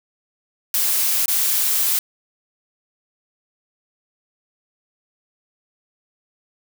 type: noise with dropouts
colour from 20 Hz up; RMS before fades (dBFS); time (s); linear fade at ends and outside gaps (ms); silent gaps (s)
blue; -19; 0.74-1.99; 1; 1.258-1.281
effects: none